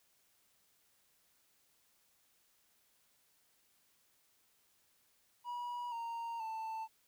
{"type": "tone with pitch steps", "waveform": "triangle", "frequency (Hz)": [968, 927, 887.7], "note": ["B5", "A#5", "A5"], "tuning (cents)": [-35, -10, 15], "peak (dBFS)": -37, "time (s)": [5.44, 6.88], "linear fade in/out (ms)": 50, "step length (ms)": 480, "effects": ["white hiss -73 dBFS RMS until 7.07 s"]}